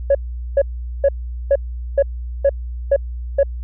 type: tone bursts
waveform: sine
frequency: 557 Hz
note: C#5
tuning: 8 cents sharp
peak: -8 dBFS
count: 8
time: 0.1-3.432 s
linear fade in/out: 5 ms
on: 49 ms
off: 420 ms
effects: tanh soft clip ceiling -7 dBFS + added 60 Hz sine -24 dBFS peak until 3.63 s